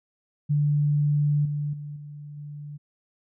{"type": "tone with level steps", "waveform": "sine", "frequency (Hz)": 146.83, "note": "D3", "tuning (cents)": 0, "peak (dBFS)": [-19, -25, -33, -37, -35], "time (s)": [0.49, 2.78], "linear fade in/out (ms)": 20, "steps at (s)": [1.45, 1.73, 1.96, 2.37], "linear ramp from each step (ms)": 5, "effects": []}